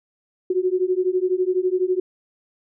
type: beating tone pair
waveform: sine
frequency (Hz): 362 / 374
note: F#4 / F#4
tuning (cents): -38 / +19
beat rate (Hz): 12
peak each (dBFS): -21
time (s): 0.5-2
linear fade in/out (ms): 5
effects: none